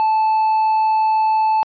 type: tone with hard clipping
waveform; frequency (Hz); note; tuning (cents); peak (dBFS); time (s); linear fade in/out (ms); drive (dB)
sine; 874; A5; -12; -14; 0-1.63; 0; 2
effects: resampled to 11025 Hz